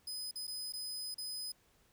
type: tone with dropouts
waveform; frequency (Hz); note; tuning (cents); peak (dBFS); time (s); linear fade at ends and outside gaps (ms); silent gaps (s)
sawtooth; 5020; D#8; +15; -37; 0.07-1.52; 5; 0.312-0.356 / 0.47-0.477 / 0.724-0.735 / 1.144-1.181
effects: pink hiss -70 dBFS RMS until 1.92 s